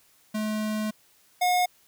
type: tone pair in turn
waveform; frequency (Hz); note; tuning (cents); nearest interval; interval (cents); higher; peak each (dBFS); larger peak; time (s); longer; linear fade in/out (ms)
square; 214.6 / 721.8; A3 / F#5; -43 / -43; octave + major sixth; 2100; second; -27 / -21; second; 0.34-0.91 / 1.41-1.66; first; 10
effects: white hiss -61 dBFS RMS until 1.87 s